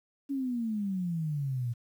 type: exponential sweep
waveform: sine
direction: down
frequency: 283.1 to 116 Hz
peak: -29 dBFS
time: 0.29-1.74 s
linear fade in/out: 20 ms
effects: 10-bit